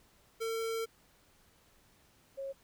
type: tone pair in turn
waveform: square / sine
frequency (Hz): 452.2 / 545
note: A4 / C#5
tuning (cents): +47 / -29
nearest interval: minor third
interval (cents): 324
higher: second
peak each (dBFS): -34 / -37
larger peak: first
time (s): 0.4-0.86 / 2.37-2.53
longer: first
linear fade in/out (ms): 20
effects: pink hiss -66 dBFS RMS until 2.63 s